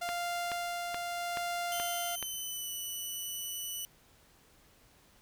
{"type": "tone with tremolo", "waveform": "sawtooth", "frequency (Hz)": 697, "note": "F5", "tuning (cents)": -4, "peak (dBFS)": -29, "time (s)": [0.01, 2.16], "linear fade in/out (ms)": 10, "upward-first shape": "sine", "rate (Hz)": 0.8, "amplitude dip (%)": 25}
{"type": "click train", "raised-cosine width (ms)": 0.3, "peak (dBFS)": -21, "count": 6, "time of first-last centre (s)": [0.09, 2.227], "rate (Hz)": 2.34}
{"type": "tone with pitch glide", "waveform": "10% pulse", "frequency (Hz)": [3075, 2969], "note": ["G7", "F#7"], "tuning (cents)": [-34, 5], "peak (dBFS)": -29, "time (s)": [1.72, 3.85], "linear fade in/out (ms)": 0, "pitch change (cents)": -61, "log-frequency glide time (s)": [2.17, 2.7]}
{"effects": ["pink hiss -63 dBFS RMS until 5.21 s"]}